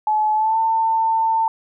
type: tone with pitch glide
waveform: sine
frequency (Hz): 857 to 896.5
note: A5 to A5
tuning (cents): -46 to +32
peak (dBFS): -15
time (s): 0.07-1.48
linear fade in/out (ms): 2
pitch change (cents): +78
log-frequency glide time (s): 0.34-0.59
effects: none